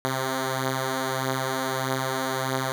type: beating tone pair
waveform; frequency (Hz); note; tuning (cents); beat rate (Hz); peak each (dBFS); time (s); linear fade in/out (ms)
5% pulse; 130.7 / 132.3; C3 / C3; -1 / +20; 1.6; -20 / -15; 0.05-2.72; 0
effects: none